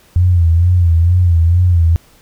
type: tone with vibrato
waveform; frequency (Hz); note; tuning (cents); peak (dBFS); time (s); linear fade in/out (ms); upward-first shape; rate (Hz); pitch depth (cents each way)
sine; 86.3; F2; -20; -7; 0.16-1.96; 0; sine; 2.2; 82
effects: pink hiss -48 dBFS RMS until 2.21 s